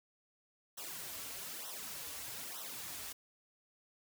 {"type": "noise with flanger", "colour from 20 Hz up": "white", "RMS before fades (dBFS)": -45, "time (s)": [0.77, 3.13], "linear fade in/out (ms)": 10, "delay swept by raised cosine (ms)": [0.42, 5.72], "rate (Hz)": 1.1, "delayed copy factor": -0.95, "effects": []}